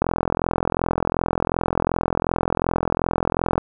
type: click train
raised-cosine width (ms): 1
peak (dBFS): -5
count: 153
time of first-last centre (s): 0.02-3.58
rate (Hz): 42.7
effects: none